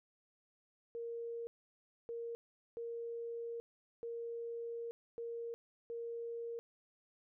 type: tone bursts at uneven times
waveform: sine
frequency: 466.2 Hz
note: A#4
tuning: in tune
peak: -40 dBFS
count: 6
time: 0.95-1.47 / 2.09-2.35 / 2.77-3.6 / 4.03-4.91 / 5.18-5.54 / 5.9-6.59 s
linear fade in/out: 0 ms
effects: none